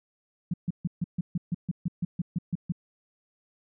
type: tone bursts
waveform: sine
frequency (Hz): 173.5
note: F3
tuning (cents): -11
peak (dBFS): -24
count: 14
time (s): 0.51-2.722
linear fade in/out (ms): 5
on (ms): 28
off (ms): 140
effects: none